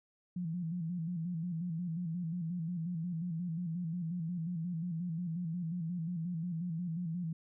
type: tone with vibrato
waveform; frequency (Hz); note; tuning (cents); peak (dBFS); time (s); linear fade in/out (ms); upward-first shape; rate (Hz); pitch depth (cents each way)
sine; 170.1; F3; -45; -34; 0.36-7.33; 5; square; 5.6; 82
effects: none